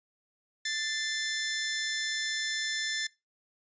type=tone pair together; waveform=15% pulse; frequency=1764 / 2069 Hz; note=A6 / C7; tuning=+4 / -20 cents; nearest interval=minor third; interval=276 cents; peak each=-24 / -32 dBFS; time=0.65-3.07 s; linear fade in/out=5 ms; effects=noise-tail reverb RT60 0.2 s tail -19 dB re dry + resampled to 16000 Hz